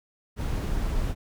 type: noise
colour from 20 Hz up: brown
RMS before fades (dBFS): -27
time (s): 0.36-1.15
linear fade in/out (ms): 50
effects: none